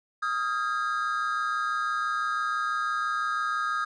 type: tone cluster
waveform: triangle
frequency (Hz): 1249 / 1375 / 1626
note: D#6 / F6 / G#6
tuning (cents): +6 / -27 / -37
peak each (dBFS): -26 / -32 / -30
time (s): 0.22-3.85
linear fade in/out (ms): 10
effects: resampled to 22050 Hz